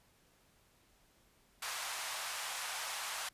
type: band-pass noise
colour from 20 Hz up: pink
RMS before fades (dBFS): -41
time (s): 1.62-3.29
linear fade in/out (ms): 5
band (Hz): 780 to 12000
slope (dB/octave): 24
effects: pink hiss -69 dBFS RMS until 3.33 s + resampled to 32000 Hz